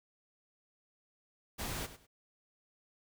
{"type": "noise with echo", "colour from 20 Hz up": "pink", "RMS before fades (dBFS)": -39, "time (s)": [1.58, 1.87], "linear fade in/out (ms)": 20, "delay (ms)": 100, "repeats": 2, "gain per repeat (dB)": -13, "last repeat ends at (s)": 2.07, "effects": []}